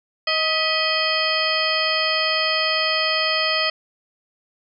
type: harmonic tone with a mistuned harmonic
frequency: 630 Hz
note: D#5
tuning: 21 cents sharp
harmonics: 1 / 2 / 3 / 4 / 5 / 7 / 8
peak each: -26 / -26 / -26 / -26 / -26 / -26 / -26 dBFS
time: 0.27-3.7 s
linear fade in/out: 5 ms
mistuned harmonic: 3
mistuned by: +61 cents
effects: none